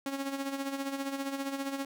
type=tone with tremolo; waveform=sawtooth; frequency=274.5 Hz; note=C#4; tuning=17 cents flat; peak=-27 dBFS; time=0.06-1.85 s; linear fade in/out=2 ms; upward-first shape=sine; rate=15 Hz; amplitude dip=60%; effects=none